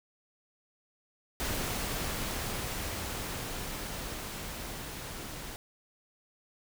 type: noise with level ramp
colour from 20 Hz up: pink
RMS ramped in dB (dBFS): -33 to -42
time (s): 1.4-5.56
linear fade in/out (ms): 0
effects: none